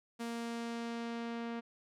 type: tone with low-pass filter sweep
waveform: sawtooth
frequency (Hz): 233.1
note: A#3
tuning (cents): 0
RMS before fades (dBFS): -40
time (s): 0.19-1.61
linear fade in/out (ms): 20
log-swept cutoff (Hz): 12000 to 2800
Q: 0.71
effects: none